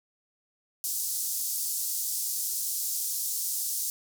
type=band-pass noise; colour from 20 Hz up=white; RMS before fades=-31 dBFS; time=0.84-3.9 s; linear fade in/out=0 ms; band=5300 to 16000 Hz; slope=24 dB/octave; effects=none